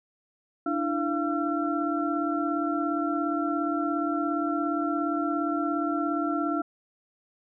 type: tone cluster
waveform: sine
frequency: 294.7 / 331.9 / 687 / 1353 Hz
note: D4 / E4 / F5 / E6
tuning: +6 / +12 / -29 / +45 cents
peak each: -28 / -31 / -32 / -31 dBFS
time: 0.66-6.62 s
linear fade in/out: 5 ms
effects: none